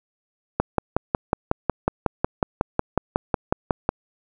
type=click train; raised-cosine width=1 ms; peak=-4 dBFS; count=19; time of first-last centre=0.6-3.891 s; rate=5.47 Hz; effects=none